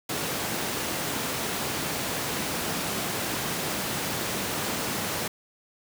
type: high-pass noise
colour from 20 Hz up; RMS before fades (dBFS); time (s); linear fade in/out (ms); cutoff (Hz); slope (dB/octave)
pink; -30; 0.09-5.28; 5; 140; 12
effects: none